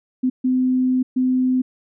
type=tone bursts at uneven times; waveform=sine; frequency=255.7 Hz; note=C4; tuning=40 cents flat; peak=-15 dBFS; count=3; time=0.23-0.3 / 0.44-1.03 / 1.16-1.62 s; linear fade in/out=10 ms; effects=none